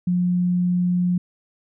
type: tone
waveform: sine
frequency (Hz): 178.4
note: F3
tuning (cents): +37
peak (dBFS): -17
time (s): 0.07-1.18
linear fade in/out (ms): 5
effects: none